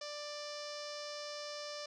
sawtooth tone with low-pass filter, 590 Hz, D5, 8 cents sharp, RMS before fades -44 dBFS, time 0.01-1.86 s, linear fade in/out 5 ms, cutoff 5300 Hz, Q 5.4, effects none

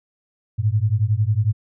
sine beating tone pair, 101.5 / 112.5 Hz, G#2 / A2, -39 / +39 cents, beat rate 11 Hz, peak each -19 dBFS, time 0.58-1.53 s, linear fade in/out 20 ms, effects none

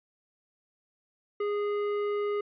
triangle tone with hard clipping, 412.5 Hz, G#4, 12 cents flat, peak -29 dBFS, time 1.4-2.41 s, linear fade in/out 5 ms, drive 14 dB, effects resampled to 11025 Hz

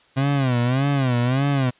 30% pulse tone with vibrato, 130.81 Hz, C3, in tune, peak -15 dBFS, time 0.16-1.71 s, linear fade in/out 20 ms, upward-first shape sine, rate 1.7 Hz, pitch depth 150 cents each way, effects white hiss -56 dBFS RMS until 1.79 s + resampled to 8000 Hz

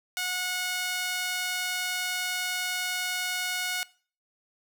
sawtooth tone with high-pass filter, 730 Hz, F#5, 24 cents flat, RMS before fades -31 dBFS, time 0.17-3.83 s, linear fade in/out 0 ms, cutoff 1800 Hz, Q 0.84, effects noise-tail reverb RT60 0.4 s tail -20 dB re dry

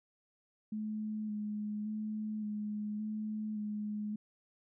sine tone with vibrato, 212.3 Hz, G#3, 38 cents sharp, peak -35 dBFS, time 0.72-4.16 s, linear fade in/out 5 ms, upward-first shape square, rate 0.88 Hz, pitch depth 18 cents each way, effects none

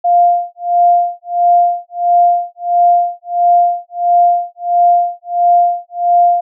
sine tone with tremolo, 700 Hz, F5, 4 cents sharp, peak -5 dBFS, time 0.04-6.41 s, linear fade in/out 10 ms, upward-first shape sine, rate 1.5 Hz, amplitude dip 100%, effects none

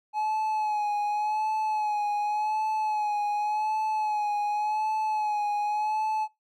triangle tone with vibrato, 848 Hz, G#5, 36 cents sharp, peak -23 dBFS, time 0.13-6.28 s, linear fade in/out 50 ms, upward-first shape sine, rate 0.88 Hz, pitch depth 40 cents each way, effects noise-tail reverb RT60 0.2 s tail -24 dB re dry

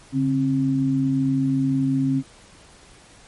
sine tone pair together, 141.4 / 266.9 Hz, C#3 / C4, +35 / +35 cents, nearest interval major seventh, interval 1100 cents, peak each -23 / -19 dBFS, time 0.12-2.23 s, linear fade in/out 50 ms, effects pink hiss -49 dBFS RMS until 3.27 s + MP3 48 kbps

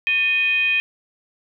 sine tone with frequency modulation, 2490 Hz, D#7, 1 cent sharp, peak -16 dBFS, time 0.07-0.8 s, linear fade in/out 0 ms, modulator 688 Hz, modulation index 0.54, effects none

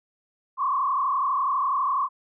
sine tone with frequency modulation, 1092 Hz, C#6, 26 cents flat, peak -21 dBFS, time 0.57-2.09 s, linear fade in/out 50 ms, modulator 32.1 Hz, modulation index 2.1, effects none

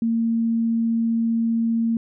sine tone, 228.8 Hz, A#3, 32 cents flat, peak -18 dBFS, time 0.02-1.97 s, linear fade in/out 2 ms, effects none

